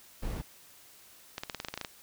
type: noise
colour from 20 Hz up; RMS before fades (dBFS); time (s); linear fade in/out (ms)
brown; -35; 0.22-0.42; 10
type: clicks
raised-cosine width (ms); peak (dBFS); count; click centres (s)
0.2; -18; 11; 1.381 / 1.435 / 1.498 / 1.547 / 1.601 / 1.648 / 1.685 / 1.74 / 1.776 / 1.813 / 1.848
effects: white hiss -56 dBFS RMS until 2.02 s